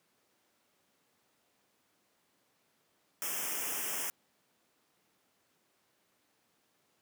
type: band-stop noise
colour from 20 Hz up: white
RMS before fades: -36 dBFS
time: 3.22-4.1 s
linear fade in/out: 0 ms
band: 3300 to 5200 Hz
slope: 96 dB/octave
effects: pink hiss -73 dBFS RMS until 7.01 s + high-pass 200 Hz 12 dB/octave